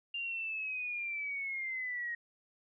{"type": "linear sweep", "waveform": "sine", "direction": "down", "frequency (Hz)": [2800, 1873], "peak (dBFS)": -35, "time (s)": [0.14, 2.15], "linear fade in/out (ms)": 5, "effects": []}